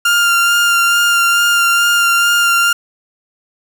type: tone with vibrato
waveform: 30% pulse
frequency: 1396.9 Hz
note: F6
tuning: in tune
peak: -7 dBFS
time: 0.05-2.73 s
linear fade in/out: 5 ms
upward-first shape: sine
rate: 2.3 Hz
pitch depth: 14 cents each way
effects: 7-bit